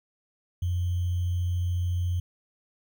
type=tone with sample-and-hold; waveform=sine; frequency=88.6 Hz; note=F2; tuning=25 cents sharp; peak=-24 dBFS; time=0.62-2.2 s; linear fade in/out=5 ms; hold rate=3150 Hz; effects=none